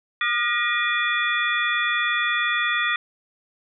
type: tone cluster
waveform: sine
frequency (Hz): 1214 / 1423 / 1897 / 2426 / 3453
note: D#6 / F6 / A#6 / D#7 / A7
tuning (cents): -43 / +32 / +30 / -44 / -33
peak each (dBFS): -27 / -28 / -23 / -28 / -29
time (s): 0.21-2.96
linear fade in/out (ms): 2
effects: none